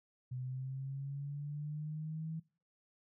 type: linear sweep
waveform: sine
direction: up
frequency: 125.8 to 161.8 Hz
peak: -38 dBFS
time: 0.31-2.4 s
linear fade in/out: 10 ms
effects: noise-tail reverb RT60 0.4 s tail -22 dB re dry